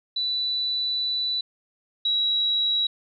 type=tone pair in turn; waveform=sine; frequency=3970 / 3877 Hz; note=B7 / B7; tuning=+8 / -33 cents; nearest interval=unison; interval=41 cents; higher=first; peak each=-23 / -20 dBFS; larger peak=second; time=0.16-1.41 / 2.05-2.87 s; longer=first; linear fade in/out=5 ms; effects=none